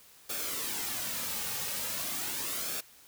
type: noise with flanger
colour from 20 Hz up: white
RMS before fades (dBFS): -35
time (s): 0.29-2.81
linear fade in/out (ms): 10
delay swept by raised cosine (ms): 1 to 3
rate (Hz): 0.4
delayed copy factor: -0.55
effects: white hiss -57 dBFS RMS until 3.07 s